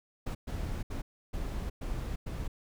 brown noise bursts at uneven times, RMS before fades -35 dBFS, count 6, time 0.26-0.35 / 0.47-0.83 / 0.9-1.02 / 1.33-1.7 / 1.81-2.16 / 2.26-2.48 s, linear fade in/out 10 ms, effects none

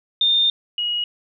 sine tone pair in turn, 3627 / 2896 Hz, A#7 / F#7, -48 / -38 cents, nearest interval major third, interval 390 cents, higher first, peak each -14 / -20 dBFS, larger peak first, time 0.21-0.5 / 0.78-1.04 s, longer first, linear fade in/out 2 ms, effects none

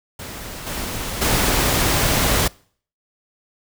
pink noise with level steps, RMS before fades -33 / -27 / -18 dBFS, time 0.19-2.48 s, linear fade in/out 5 ms, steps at 0.66 / 1.21 s, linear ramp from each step 10 ms, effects noise-tail reverb RT60 0.5 s tail -24 dB re dry

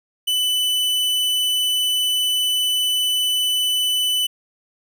45% pulse tone, 2995 Hz, F#7, 20 cents sharp, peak -17 dBFS, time 0.27-4.27 s, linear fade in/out 10 ms, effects none

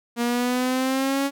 sawtooth exponential sweep, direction up, 235.7 to 279.9 Hz, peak -17 dBFS, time 0.16-1.31 s, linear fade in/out 50 ms, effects none

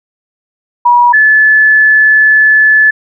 sine tone pair in turn, 965 / 1730.4 Hz, B5 / A6, -40 / -29 cents, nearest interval minor seventh, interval 1011 cents, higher second, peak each -3 dBFS, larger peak neither, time 0.85-1.13 / 1.13-2.91 s, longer second, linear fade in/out 10 ms, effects none

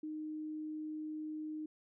sine tone, 308.5 Hz, D#4, 15 cents flat, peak -39 dBFS, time 0.03-1.66 s, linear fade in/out 5 ms, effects none

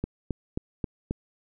click train, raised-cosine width 3 ms, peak -15 dBFS, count 5, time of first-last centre 0.04-1.11 s, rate 3.74 Hz, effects none

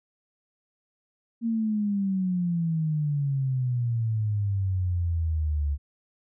sine exponential sweep, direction down, 233.1 to 70.4 Hz, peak -23 dBFS, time 1.41-5.78 s, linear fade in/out 50 ms, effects none

